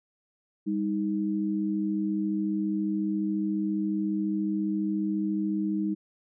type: tone pair together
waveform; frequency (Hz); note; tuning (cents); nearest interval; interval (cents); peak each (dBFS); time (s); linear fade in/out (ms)
sine; 199.5 / 313.9; G3 / D#4; +31 / +15; minor sixth; 784; -28; 0.66-5.95; 20
effects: none